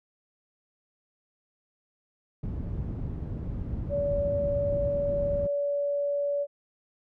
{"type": "low-pass noise", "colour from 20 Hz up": "white", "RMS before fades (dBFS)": -33, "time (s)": [2.43, 5.47], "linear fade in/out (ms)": 5, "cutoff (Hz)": 130, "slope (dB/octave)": 12}
{"type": "tone", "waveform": "sine", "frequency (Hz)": 572, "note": "D5", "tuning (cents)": -46, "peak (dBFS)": -25, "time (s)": [3.89, 6.47], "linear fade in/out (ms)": 50}
{"effects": []}